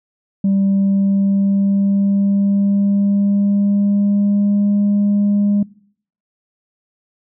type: tone with pitch glide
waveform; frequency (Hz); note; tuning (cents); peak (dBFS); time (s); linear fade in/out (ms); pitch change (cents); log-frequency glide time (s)
sine; 196 to 203.7; G3 to G#3; 0 to -33; -10; 0.44-5.63; 5; +67; 0.64-4.76
effects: noise-tail reverb RT60 0.6 s tail -23 dB re dry + tanh soft clip ceiling -10 dBFS